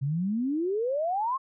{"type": "exponential sweep", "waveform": "sine", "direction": "up", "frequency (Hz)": [130.81, 1101], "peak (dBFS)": -25, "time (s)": [0.01, 1.38], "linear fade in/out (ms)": 20, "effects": []}